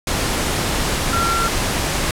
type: tone in noise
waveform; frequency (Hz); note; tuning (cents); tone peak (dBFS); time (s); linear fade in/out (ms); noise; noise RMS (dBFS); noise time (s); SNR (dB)
sine; 1366; F6; -39; -18; 1.13-1.48; 2; pink; -20; 0.07-2.11; -1
effects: low-pass 11000 Hz 12 dB/octave